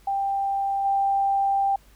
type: tone with level steps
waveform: sine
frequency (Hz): 789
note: G5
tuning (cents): +11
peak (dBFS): -22 / -19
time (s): 0.07-1.76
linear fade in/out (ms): 5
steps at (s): 0.84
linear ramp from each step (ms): 20
effects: added 50 Hz sine -53 dBFS peak until 1.95 s + pink hiss -58 dBFS RMS until 1.95 s